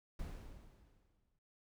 brown noise with exponential decay, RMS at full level -43 dBFS, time 0.19-1.39 s, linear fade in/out 5 ms, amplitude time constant 260 ms, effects none

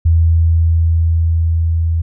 sine tone with level ramp, 82.41 Hz, E2, in tune, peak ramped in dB -7 to -12 dBFS, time 0.05-2.02 s, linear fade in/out 10 ms, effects none

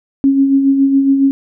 sine tone with tremolo, 273.5 Hz, C#4, 23 cents flat, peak -6 dBFS, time 0.24-1.31 s, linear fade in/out 0 ms, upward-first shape sine, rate 7.2 Hz, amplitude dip 45%, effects none

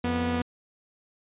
sawtooth tone pair together, 86.85 / 244.1 Hz, F2 / B3, -9 / -20 cents, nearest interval octave + tritone, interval 1789 cents, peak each -27 / -22 dBFS, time 0.04-0.42 s, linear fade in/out 5 ms, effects resampled to 8000 Hz

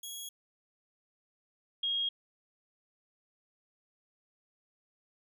15% pulse / sine tone pair in turn, 3322 / 3265 Hz, G#7 / G#7, 0 / -30 cents, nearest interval unison, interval 30 cents, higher first, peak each -33 / -29 dBFS, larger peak second, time 0.03-0.29 / 1.83-2.09 s, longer neither, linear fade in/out 5 ms, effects none

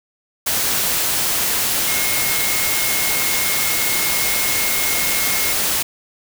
sine tone in noise, 2155 Hz, C#7, 49 cents flat, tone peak -25 dBFS, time 1.87-5.53 s, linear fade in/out 10 ms, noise white, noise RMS -19 dBFS, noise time 0.46-5.83 s, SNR -9 dB, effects none

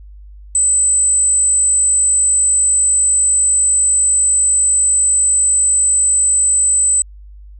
sine tone, 8050 Hz, B8, 32 cents sharp, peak -10 dBFS, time 0.55-7.02 s, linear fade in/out 2 ms, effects added 50 Hz sine -34 dBFS peak until 7.59 s

